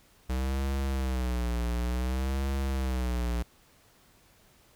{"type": "tone with vibrato", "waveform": "square", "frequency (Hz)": 63.4, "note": "B1", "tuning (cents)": 46, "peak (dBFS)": -28, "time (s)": [0.29, 3.43], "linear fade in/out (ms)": 10, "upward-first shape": "sine", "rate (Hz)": 0.56, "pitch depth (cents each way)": 120, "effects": ["pink hiss -61 dBFS RMS until 4.75 s"]}